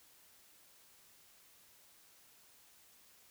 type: silence
effects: white hiss -64 dBFS RMS until 3.3 s